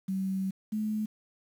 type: tone pair in turn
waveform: sine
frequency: 191.1 / 214.6 Hz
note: G3 / A3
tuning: -44 / -43 cents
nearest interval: major second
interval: 201 cents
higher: second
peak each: -28 dBFS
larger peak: neither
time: 0.08-0.51 / 0.72-1.06 s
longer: first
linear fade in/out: 10 ms
effects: 9-bit